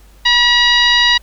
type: tone with frequency modulation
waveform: sine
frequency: 2877 Hz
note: F#7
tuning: 49 cents flat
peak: -8 dBFS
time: 0.25-1.18 s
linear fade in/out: 10 ms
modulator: 951 Hz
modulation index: 1.7
effects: added 50 Hz sine -41 dBFS peak until 1.22 s + pink hiss -50 dBFS RMS until 1.22 s